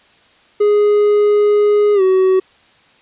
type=tone with pitch glide; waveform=triangle; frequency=415.2 to 376.4 Hz; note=G#4 to F#4; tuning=0 to +30 cents; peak=-7 dBFS; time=0.6-2.4 s; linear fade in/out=10 ms; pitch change=-170 cents; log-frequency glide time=1.94-2.02 s; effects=white hiss -50 dBFS RMS until 3.01 s + resampled to 8000 Hz